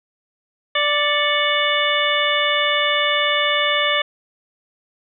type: harmonic tone with a mistuned harmonic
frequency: 587.3 Hz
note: D5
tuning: in tune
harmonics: 1 / 2 / 3 / 4 / 5 / 6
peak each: -23 / -23 / -23 / -23 / -23 / -23 dBFS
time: 0.75-4.02 s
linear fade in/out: 5 ms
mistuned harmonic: 4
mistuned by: -98 cents
effects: none